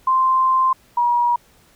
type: tone pair in turn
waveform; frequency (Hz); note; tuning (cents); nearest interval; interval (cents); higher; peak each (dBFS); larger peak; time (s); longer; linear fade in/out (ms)
sine; 1044 / 959.2; C6 / A#5; -4 / +49; minor second; 147; first; -13 / -14; first; 0.07-0.73 / 0.97-1.36; first; 5
effects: pink hiss -54 dBFS RMS until 1.75 s